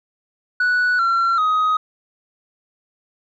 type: tone with pitch steps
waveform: sine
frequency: 1477 / 1362.3 / 1256.4 Hz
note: F#6 / F6 / D#6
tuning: -3 / -43 / +16 cents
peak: -12 dBFS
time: 0.6-1.77 s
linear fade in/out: 5 ms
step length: 390 ms
effects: tanh soft clip ceiling -14 dBFS